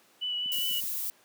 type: tone with vibrato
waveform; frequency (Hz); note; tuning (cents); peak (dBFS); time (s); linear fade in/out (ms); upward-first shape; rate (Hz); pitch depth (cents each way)
sine; 2960; F#7; 0; -29; 0.21-0.81; 20; triangle; 4.9; 21
type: click train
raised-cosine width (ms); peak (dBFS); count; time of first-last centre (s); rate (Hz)
5; -29; 4; 0.46-0.838; 7.93
type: noise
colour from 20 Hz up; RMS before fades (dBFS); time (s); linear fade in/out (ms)
violet; -33; 0.52-1.1; 0
effects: pink hiss -61 dBFS RMS until 1.24 s + high-pass 300 Hz 12 dB/octave